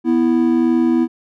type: tone pair together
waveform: triangle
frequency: 246.9 / 329.6 Hz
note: B3 / E4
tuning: 0 / 0 cents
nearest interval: perfect fourth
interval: 500 cents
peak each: -13 dBFS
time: 0.04-1.08 s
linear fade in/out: 50 ms
effects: none